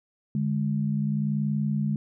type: tone pair together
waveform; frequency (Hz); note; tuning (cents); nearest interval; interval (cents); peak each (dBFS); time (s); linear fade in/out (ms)
sine; 146.87 / 207.7; D3 / G#3; 0 / 0; tritone; 600; -26; 0.35-1.96; 2
effects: none